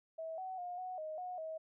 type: tone with pitch steps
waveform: sine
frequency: 647 / 751 / 713 / 738 / 624 / 727 / 638 Hz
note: E5 / F#5 / F5 / F#5 / D#5 / F#5 / D#5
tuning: -32 / +26 / +36 / -5 / +5 / -31 / +43 cents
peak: -40 dBFS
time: 0.18-1.58 s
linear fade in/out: 10 ms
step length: 200 ms
effects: none